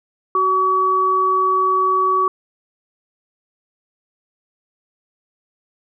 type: tone pair together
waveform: sine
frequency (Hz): 375.2 / 1136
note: F#4 / C#6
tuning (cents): +24 / +42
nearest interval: octave + perfect fifth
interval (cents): 1918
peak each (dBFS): -22 / -14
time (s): 0.35-2.28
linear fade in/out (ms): 2
effects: none